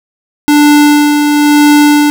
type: tone with tremolo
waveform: square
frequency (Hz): 294.4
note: D4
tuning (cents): +4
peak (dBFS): -3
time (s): 0.48-2.1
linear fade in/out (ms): 0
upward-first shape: sine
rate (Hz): 1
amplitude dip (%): 40
effects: none